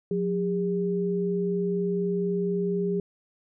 sine tone pair together, 180 / 404.1 Hz, F#3 / G#4, -47 / -47 cents, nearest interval octave + major second, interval 1400 cents, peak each -27 / -26 dBFS, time 0.11-3 s, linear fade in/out 2 ms, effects none

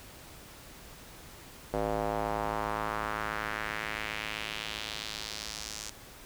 square tone with band-pass filter sweep, 53.8 Hz, A1, 38 cents flat, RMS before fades -35 dBFS, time 1.73-5.9 s, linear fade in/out 5 ms, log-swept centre 580 to 6500 Hz, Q 1.8, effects pink hiss -50 dBFS RMS until 6.25 s

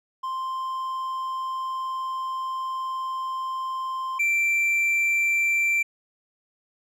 triangle tone pair in turn, 1046.5 / 2349 Hz, C6 / D7, 0 / 0 cents, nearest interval octave + major second, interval 1400 cents, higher second, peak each -25 / -18 dBFS, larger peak second, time 0.23-4.19 / 4.19-5.83 s, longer first, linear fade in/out 10 ms, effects none

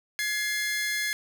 sawtooth tone pair together, 1690.5 / 2100 Hz, G#6 / C7, +30 / +6 cents, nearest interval major third, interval 376 cents, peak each -26 dBFS, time 0.19-1.13 s, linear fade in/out 0 ms, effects none

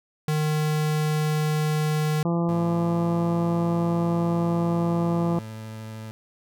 square tone, 153.1 Hz, D#3, 28 cents flat, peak -22 dBFS, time 0.28-2.23 s, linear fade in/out 2 ms
harmonic tone, 170 Hz, F3, 46 cents flat, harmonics 1 / 2 / 3 / 4 / 5 / 6 / 7, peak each -22 / -28 / -32 / -34 / -36 / -38 / -39 dBFS, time 2.25-5.39 s, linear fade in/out 2 ms
30% pulse tone with vibrato, 110 Hz, A2, in tune, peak -32 dBFS, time 2.49-6.11 s, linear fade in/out 0 ms, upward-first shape sine, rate 13 Hz, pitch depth 9 cents each way
effects none

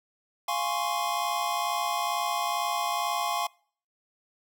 square chord, Db major seventh, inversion first, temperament equal, 698.5 / 830.6 / 1046.5 / 1108.7 Hz, F5 / Ab5 / C6 / Db6, 0 / 0 / 0 / 0 cents, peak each -33 dBFS, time 0.48-3.47 s, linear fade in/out 5 ms, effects noise-tail reverb RT60 0.5 s tail -25 dB re dry

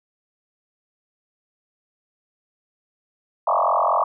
sine tone with frequency modulation, 895 Hz, A5, 29 cents sharp, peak -16 dBFS, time 3.47-4.04 s, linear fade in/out 5 ms, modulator 44.5 Hz, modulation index 6.5, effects none

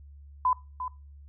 sine tone with echo, 1008 Hz, B5, 35 cents sharp, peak -21 dBFS, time 0.45-0.53 s, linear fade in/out 2 ms, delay 350 ms, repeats 1, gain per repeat -10 dB, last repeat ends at 0.88 s, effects noise-tail reverb RT60 0.3 s tail -21 dB re dry + added 71 Hz sine -46 dBFS peak until 1.28 s

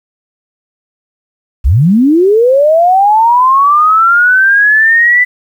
sine linear sweep, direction up, 48.9 to 1998 Hz, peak -4 dBFS, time 1.64-5.25 s, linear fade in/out 20 ms, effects 7-bit

